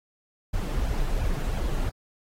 brown noise with flanger, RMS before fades -26 dBFS, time 0.53-1.9 s, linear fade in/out 10 ms, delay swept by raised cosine 1.2 to 6.9 ms, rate 2.9 Hz, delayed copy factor +0.9, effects AAC 48 kbps

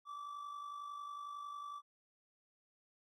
triangle tone with amplitude modulation, 1160 Hz, D6, 22 cents flat, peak -40 dBFS, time 0.05-1.82 s, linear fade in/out 50 ms, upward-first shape sine, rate 51 Hz, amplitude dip 50%, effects none

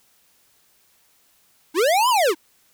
square linear two-way sweep, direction up then down, 286 to 1046.5 to 286 Hz, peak -16 dBFS, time 1.74-2.35 s, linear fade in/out 50 ms, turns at 2.09 s, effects white hiss -60 dBFS RMS until 2.73 s

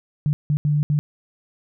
sine tone bursts at uneven times, 148.1 Hz, D3, 15 cents sharp, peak -16 dBFS, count 4, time 0.26-0.33 / 0.5-0.57 / 0.65-0.83 / 0.9-0.99 s, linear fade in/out 0 ms, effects none

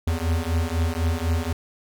square beating tone pair, 80.6 / 84.6 Hz, E2 / E2, -38 / +45 cents, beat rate 4 Hz, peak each -25 dBFS, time 0.07-1.53 s, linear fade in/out 5 ms, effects none

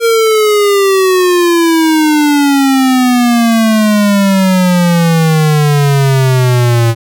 square exponential sweep, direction down, 466.2 to 114 Hz, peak -7 dBFS, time 0-6.95 s, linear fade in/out 50 ms, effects none

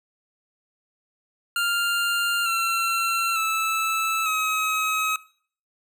25% pulse tone with pitch steps, 1396.9 / 1354.8 / 1313.9 / 1274.3 Hz, F6 / E6 / E6 / D#6, 0 / +47 / -6 / +41 cents, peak -18 dBFS, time 1.56-5.16 s, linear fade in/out 2 ms, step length 900 ms, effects noise-tail reverb RT60 0.5 s tail -20 dB re dry

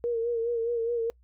sine tone with vibrato, 466.2 Hz, A#4, in tune, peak -25 dBFS, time 0.04-1.1 s, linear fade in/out 0 ms, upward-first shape sine, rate 4.8 Hz, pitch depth 48 cents each way, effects noise-tail reverb RT60 0.1 s tail -26 dB re dry + added 60 Hz sine -57 dBFS peak until 1.23 s

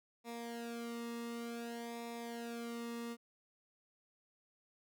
sawtooth tone with flanger, 234.3 Hz, A#3, 9 cents sharp, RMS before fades -44 dBFS, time 0.24-3.17 s, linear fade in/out 50 ms, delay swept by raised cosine 0.66 to 1.3 ms, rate 0.55 Hz, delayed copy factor -0.8, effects none

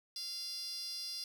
10% pulse tone with high-pass filter, 694 Hz, F5, 11 cents flat, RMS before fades -42 dBFS, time 0.16-1.24 s, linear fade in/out 2 ms, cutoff 5100 Hz, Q 8.3, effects 11-bit

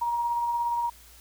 sine tone with tremolo, 946 Hz, A#5, 25 cents sharp, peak -23 dBFS, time 0.01-0.9 s, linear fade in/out 10 ms, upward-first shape sine, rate 17 Hz, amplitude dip 30%, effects added 59 Hz sine -54 dBFS peak until 1.2 s + white hiss -53 dBFS RMS until 1.2 s

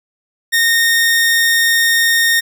sawtooth tone, 1843 Hz, A#6, 20 cents flat, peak -7 dBFS, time 0.52-2.41 s, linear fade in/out 20 ms, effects none

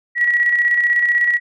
sine tone with tremolo, 1924 Hz, B6, 46 cents flat, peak -11 dBFS, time 0.15-1.4 s, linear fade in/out 50 ms, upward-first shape square, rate 16 Hz, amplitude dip 40%, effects none

